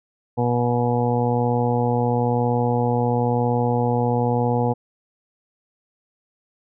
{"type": "harmonic tone", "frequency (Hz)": 121, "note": "B2", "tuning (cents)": -35, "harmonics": [1, 2, 3, 4, 5, 6, 7, 8], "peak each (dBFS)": [-22, -24, -33, -23, -36, -28, -26, -36], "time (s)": [0.37, 4.74], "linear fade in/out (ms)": 20, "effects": []}